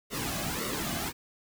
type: noise with flanger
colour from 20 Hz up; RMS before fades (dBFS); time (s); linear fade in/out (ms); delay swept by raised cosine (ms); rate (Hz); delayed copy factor
pink; -33; 0.1-1.13; 50; 1.2 to 2.2; 1.8; -0.7
effects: none